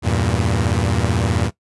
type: chord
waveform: sawtooth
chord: E diminished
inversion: none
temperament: equal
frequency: 82.41 / 98 / 116.54 Hz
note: E2 / G2 / Bb2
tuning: 0 / 0 / 0 cents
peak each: -17 dBFS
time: 0.02-1.51 s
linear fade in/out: 50 ms
effects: noise-tail reverb RT60 0.1 s tail -17 dB re dry + resampled to 24000 Hz